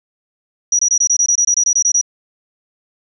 sine tone bursts, 5810 Hz, F#8, 32 cents flat, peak -10 dBFS, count 14, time 0.72-2.013 s, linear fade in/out 5 ms, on 71 ms, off 23 ms, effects none

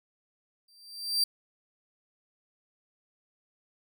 40% pulse tone with exponential growth, 4699 Hz, D8, in tune, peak -20 dBFS, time 0.68-1.24 s, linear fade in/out 5 ms, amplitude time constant 120 ms, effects none

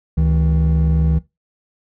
triangle tone pair together, 71.46 / 160 Hz, D2 / D#3, -47 / +49 cents, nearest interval octave + major second, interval 1396 cents, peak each -12 / -13 dBFS, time 0.17-1.19 s, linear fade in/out 10 ms, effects noise-tail reverb RT60 0.2 s tail -19 dB re dry + tanh soft clip ceiling -7 dBFS

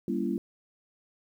sine chord, G diminished seventh, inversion none, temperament just, 196 / 235.2 / 282.2 / 338.7 Hz, G3 / Bb3 / Db4 / Fb4, 0 / +16 / +31 / +47 cents, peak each -32 / -32 / -34 / -32 dBFS, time 0.08-0.38 s, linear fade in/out 2 ms, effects 10-bit

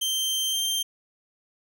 sawtooth tone with pitch glide, 3136 to 3158 Hz, G7 to G7, 0 to +12 cents, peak -21 dBFS, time 0.01-0.83 s, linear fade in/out 10 ms, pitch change +12 cents, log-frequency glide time 0.51-0.56 s, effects none

